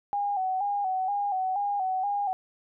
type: tone with vibrato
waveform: sine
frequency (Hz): 781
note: G5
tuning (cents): -7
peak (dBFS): -25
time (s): 0.13-2.33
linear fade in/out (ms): 0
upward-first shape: square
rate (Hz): 2.1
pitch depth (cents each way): 68
effects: none